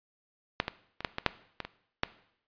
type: clicks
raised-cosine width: 0.3 ms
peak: -9 / -15 / -22 / -12 / -15 / -6 / -18 / -22 / -9 dBFS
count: 9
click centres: 0.601 / 0.681 / 1.006 / 1.048 / 1.184 / 1.263 / 1.603 / 1.65 / 2.034 s
effects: noise-tail reverb RT60 0.7 s tail -17 dB re dry + resampled to 11025 Hz